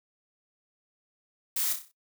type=noise with echo; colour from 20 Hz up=blue; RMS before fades=-29 dBFS; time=1.56-1.73 s; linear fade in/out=5 ms; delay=31 ms; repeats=6; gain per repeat=-6 dB; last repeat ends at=1.916 s; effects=noise-tail reverb RT60 0.1 s tail -17 dB re dry